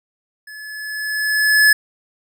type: tone with level ramp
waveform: square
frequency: 1715 Hz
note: A6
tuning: 45 cents flat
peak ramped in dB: -35 to -8 dBFS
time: 0.47-1.73 s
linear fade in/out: 5 ms
effects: none